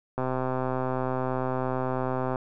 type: click train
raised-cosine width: 1 ms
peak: -15 dBFS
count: 282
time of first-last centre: 0.18-2.358 s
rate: 129 Hz
effects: none